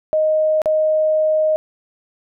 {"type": "tone with dropouts", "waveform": "sine", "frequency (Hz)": 622.3, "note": "D#5", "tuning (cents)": 0, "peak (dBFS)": -13, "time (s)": [0.13, 1.56], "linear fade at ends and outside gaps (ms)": 0, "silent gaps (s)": [0.618, 0.658], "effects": []}